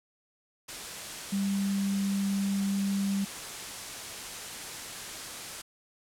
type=tone in noise; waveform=sine; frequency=197.5 Hz; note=G3; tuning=13 cents sharp; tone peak=-26 dBFS; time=1.32-3.25 s; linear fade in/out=10 ms; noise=white; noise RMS=-39 dBFS; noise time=0.68-5.62 s; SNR=+10 dB; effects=low-pass 10000 Hz 12 dB/octave